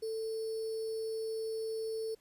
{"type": "tone with sample-and-hold", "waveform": "sine", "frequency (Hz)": 443.8, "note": "A4", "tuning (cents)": 15, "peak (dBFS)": -34, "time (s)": [0.02, 2.15], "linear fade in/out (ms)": 10, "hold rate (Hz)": 4900, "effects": ["pink hiss -69 dBFS RMS until 2.2 s", "resampled to 32000 Hz"]}